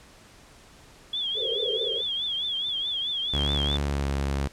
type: tone with vibrato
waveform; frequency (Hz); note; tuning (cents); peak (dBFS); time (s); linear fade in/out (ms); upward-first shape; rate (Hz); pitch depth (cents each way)
sine; 3352; G#7; +15; -26; 1.13-3.77; 5; triangle; 4.7; 120
type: band-pass noise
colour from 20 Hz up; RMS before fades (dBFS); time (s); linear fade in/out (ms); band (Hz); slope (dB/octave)
white; -32; 1.34-2.03; 50; 400 to 520; 96
type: tone with pitch glide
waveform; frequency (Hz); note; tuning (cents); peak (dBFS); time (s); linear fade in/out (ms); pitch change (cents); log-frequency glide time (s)
sawtooth; 71.5 to 69.34; D2 to C#2; -46 to +1; -21; 3.33-4.48; 10; -53; 3.82-4.09
effects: pink hiss -52 dBFS RMS until 4.52 s + low-pass 9000 Hz 12 dB/octave